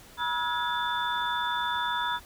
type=tone cluster; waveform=sine; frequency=967 / 1297 / 1437 / 1673 / 3526 Hz; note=B5 / E6 / F6 / G#6 / A7; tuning=-37 / -28 / +49 / +12 / +3 cents; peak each=-29 / -36 / -35 / -35 / -34 dBFS; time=0.17-2.2 s; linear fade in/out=50 ms; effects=pink hiss -51 dBFS RMS until 2.25 s